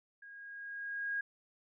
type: tone with level ramp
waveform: sine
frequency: 1635 Hz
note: G#6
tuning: 28 cents flat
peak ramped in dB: -50 to -32 dBFS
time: 0.22-1.21 s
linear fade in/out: 5 ms
effects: none